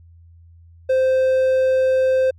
triangle tone, 521 Hz, C5, 7 cents flat, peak -12 dBFS, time 0.89-2.31 s, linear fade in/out 10 ms, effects added 84 Hz sine -44 dBFS peak until 2.38 s

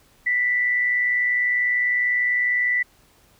sine tone with amplitude modulation, 1975.5 Hz, B6, in tune, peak -16 dBFS, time 0.26-2.83 s, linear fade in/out 10 ms, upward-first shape sine, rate 120 Hz, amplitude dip 45%, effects pink hiss -57 dBFS RMS until 3.39 s

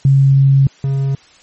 sine / triangle tone pair in turn, 136.7 / 136.7 Hz, C#3 / C#3, -24 / -24 cents, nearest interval unison, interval 0 cents, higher neither, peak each -6 / -11 dBFS, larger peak first, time 0.05-0.67 / 0.84-1.15 s, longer first, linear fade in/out 2 ms, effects white hiss -46 dBFS RMS until 1.42 s + MP3 32 kbps

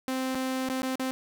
sawtooth tone with dropouts, 260.6 Hz, C4, 7 cents flat, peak -24 dBFS, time 0.08-1.11 s, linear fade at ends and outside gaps 0 ms, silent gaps 0.347-0.354 / 0.688-0.699 / 0.819-0.831 / 0.956-0.996 s, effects none

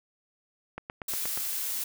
click train, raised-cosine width 0.5 ms, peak -21 dBFS, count 6, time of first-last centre 0.78-1.375 s, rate 8.41 Hz
blue noise, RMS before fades -32 dBFS, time 1.08-1.84 s, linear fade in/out 5 ms
effects none

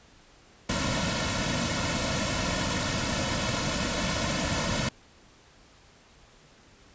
pink noise with comb filter, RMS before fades -28 dBFS, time 0.69-4.89 s, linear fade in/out 5 ms, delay 2.5 ms, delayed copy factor -0.75, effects pink hiss -56 dBFS RMS until 6.94 s + resampled to 16000 Hz

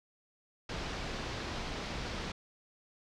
pink low-pass noise, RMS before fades -39 dBFS, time 0.69-2.32 s, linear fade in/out 5 ms, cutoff 5400 Hz, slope 24 dB/octave, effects none

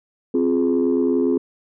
sine chord, F minor, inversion second, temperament just, 261.9 / 349.2 / 419.1 Hz, C4 / F4 / Ab4, +2 / 0 / +16 cents, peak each -18 / -20 / -20 dBFS, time 0.34-1.38 s, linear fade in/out 5 ms, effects tanh soft clip ceiling -10 dBFS

